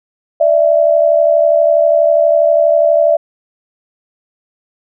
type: tone pair together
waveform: sine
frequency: 590.7 / 663 Hz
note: D5 / E5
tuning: +10 / +10 cents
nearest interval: major second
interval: 200 cents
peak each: -10 dBFS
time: 0.4-3.17 s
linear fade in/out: 10 ms
effects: none